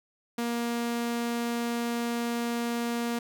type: tone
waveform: sawtooth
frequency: 235.9 Hz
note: A#3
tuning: 21 cents sharp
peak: -24 dBFS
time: 0.38-3.19 s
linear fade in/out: 5 ms
effects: 11-bit